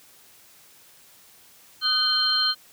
sine tone cluster, 1242 / 1506 / 3112 / 4190 Hz, D#6 / F#6 / G7 / C8, -3 / +30 / -13 / +2 cents, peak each -30 / -30 / -26 / -21 dBFS, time 1.81-2.55 s, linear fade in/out 50 ms, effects white hiss -53 dBFS RMS until 2.72 s + high-pass 60 Hz 12 dB/octave

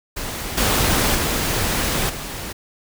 pink noise with level steps, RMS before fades -28 / -18 / -21 / -30 dBFS, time 0.16-2.53 s, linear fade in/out 10 ms, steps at 0.57 / 1.15 / 2.09 s, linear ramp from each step 10 ms, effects none

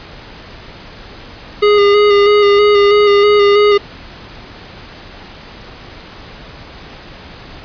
square tone with vibrato, 410.3 Hz, G#4, 21 cents flat, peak -7 dBFS, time 1.62-3.78 s, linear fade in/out 10 ms, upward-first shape square, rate 3.1 Hz, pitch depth 20 cents each way, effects pink hiss -34 dBFS RMS until 7.64 s + resampled to 11025 Hz

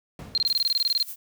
brown noise with exponential decay, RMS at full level -31 dBFS, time 0.19-0.84 s, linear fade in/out 2 ms, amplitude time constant 140 ms
sine tone bursts, 4184 Hz, C8, 1 cent flat, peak -19 dBFS, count 14, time 0.35-1.027 s, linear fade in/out 0 ms, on 27 ms, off 23 ms
violet noise with tremolo, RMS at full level -35 dBFS, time 0.46-1.16 s, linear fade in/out 10 ms, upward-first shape sine, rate 9.7 Hz, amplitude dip 70%
effects high-pass 100 Hz 12 dB/octave

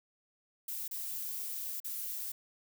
violet noise with dropouts, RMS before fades -39 dBFS, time 0.68-2.32 s, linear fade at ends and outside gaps 5 ms, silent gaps 0.88-0.911 / 1.802-1.844 s, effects none

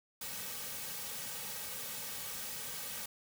white noise with comb filter, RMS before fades -42 dBFS, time 0.21-3.06 s, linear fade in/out 5 ms, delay 2.9 ms, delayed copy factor -0.95, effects none

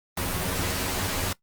pink noise with comb filter, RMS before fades -28 dBFS, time 0.17-1.33 s, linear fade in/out 5 ms, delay 11 ms, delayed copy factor +0.9, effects noise-tail reverb RT60 0.1 s tail -19 dB re dry + Opus 48 kbps

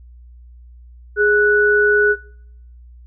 sine tone pair together, 415.3 / 1478.5 Hz, G#4 / F#6, 0 / -2 cents, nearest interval octave + minor seventh, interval 2198 cents, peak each -14 dBFS, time 1.16-2.16 s, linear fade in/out 50 ms, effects noise-tail reverb RT60 0.7 s tail -23 dB re dry + added 60 Hz sine -39 dBFS peak until 3.06 s

